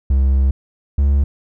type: tone pair in turn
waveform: triangle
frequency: 67 / 70.01 Hz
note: C2 / C#2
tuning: +42 / +18 cents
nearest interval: minor second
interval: 76 cents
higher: second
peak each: -9 dBFS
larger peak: neither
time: 0.1-0.51 / 0.98-1.24 s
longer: first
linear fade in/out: 5 ms
effects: none